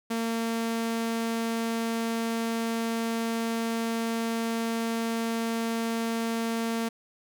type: tone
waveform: sawtooth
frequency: 228.4 Hz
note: A#3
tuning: 35 cents flat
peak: -23 dBFS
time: 0.1-6.89 s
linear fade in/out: 10 ms
effects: none

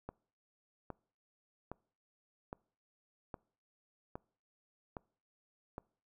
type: click train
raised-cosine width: 1 ms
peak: -28 dBFS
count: 8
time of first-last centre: 0.09-5.781 s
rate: 1.23 Hz
effects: noise-tail reverb RT60 0.5 s tail -25 dB re dry

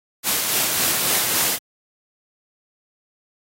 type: noise with tremolo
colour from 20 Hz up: white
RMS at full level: -19 dBFS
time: 0.23-1.59 s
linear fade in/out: 50 ms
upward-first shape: sine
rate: 3.6 Hz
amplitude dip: 30%
effects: high-pass 100 Hz 12 dB/octave + AAC 48 kbps

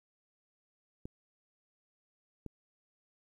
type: clicks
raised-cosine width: 3 ms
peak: -29 dBFS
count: 2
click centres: 1.055 / 2.463 s
effects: 11-bit

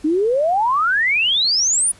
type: exponential sweep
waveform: sine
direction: up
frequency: 293.7 to 10000 Hz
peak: -14 dBFS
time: 0.04-1.92 s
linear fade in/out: 10 ms
effects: pink hiss -47 dBFS RMS until 1.99 s + resampled to 24000 Hz

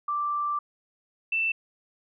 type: tone pair in turn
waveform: sine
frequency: 1174.7 / 2666 Hz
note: D6 / E7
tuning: 0 / +19 cents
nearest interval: octave + major second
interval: 1419 cents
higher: second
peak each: -25 / -23 dBFS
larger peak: second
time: 0.08-0.59 / 1.32-1.52 s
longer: first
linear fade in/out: 5 ms
effects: none

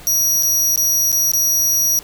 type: tone with dropouts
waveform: sawtooth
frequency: 5770 Hz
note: F#8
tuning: 44 cents flat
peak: -11 dBFS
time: 0.07-1.99 s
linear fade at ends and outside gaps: 0 ms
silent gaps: 0.426-0.432 / 0.76-0.776 / 1.118-1.127 / 1.317-1.335 s
effects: pink hiss -40 dBFS RMS until 2.03 s

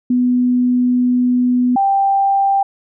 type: tone pair in turn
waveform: sine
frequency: 248 / 787.4 Hz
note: B3 / G5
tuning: +7 / +8 cents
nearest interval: octave + minor sixth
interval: 2001 cents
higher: second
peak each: -11 dBFS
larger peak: neither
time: 0.1-1.76 / 1.76-2.63 s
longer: first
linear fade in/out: 5 ms
effects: none

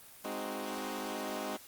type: chord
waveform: 15% pulse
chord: Ab dominant seventh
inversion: none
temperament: equal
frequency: 207.7 / 261.6 / 311.1 / 370 Hz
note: Ab3 / C4 / Eb4 / Gb4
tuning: 0 / 0 / 0 / 0 cents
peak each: -36 / -35 / -36 / -37 dBFS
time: 0.24-1.57 s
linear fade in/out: 10 ms
effects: white hiss -54 dBFS RMS until 1.67 s + Opus 32 kbps

